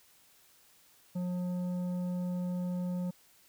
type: tone with tanh clipping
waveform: sine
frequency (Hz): 179.3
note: F3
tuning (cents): +46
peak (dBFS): -33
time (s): 1.15-3.11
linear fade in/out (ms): 10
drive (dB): 9
effects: white hiss -63 dBFS RMS until 3.48 s